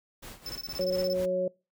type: noise with tremolo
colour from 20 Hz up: pink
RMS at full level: -43 dBFS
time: 0.22-1.26 s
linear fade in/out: 10 ms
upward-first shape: sine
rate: 4.2 Hz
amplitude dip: 80%
type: tone bursts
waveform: square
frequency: 5274 Hz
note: E8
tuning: in tune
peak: -35 dBFS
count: 12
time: 0.46-1.133 s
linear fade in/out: 2 ms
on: 35 ms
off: 23 ms
type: clicks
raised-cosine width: 2 ms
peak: -35 dBFS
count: 5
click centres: 0.511 / 0.568 / 0.688 / 0.903 / 1.2 s
type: harmonic tone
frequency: 183.6 Hz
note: F#3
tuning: 13 cents flat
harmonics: 1 / 2 / 3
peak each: -36 / -35 / -26 dBFS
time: 0.79-1.48 s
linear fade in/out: 5 ms
effects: noise-tail reverb RT60 0.3 s tail -24 dB re dry